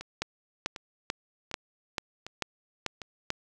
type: two click trains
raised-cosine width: 0.2 ms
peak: -22 / -12 dBFS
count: 5 / 8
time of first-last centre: 0.01-3.018 / 0.22-3.304 s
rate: 1.33 / 2.27 Hz
effects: none